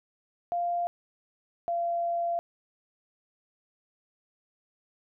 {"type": "tone pair in turn", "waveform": "sine", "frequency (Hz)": [696, 686], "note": ["F5", "F5"], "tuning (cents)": [-6, -31], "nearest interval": "unison", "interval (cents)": 25, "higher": "first", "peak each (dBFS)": -26, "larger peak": "neither", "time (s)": [[0.52, 0.87], [1.68, 2.39]], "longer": "second", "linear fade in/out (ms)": 0, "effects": []}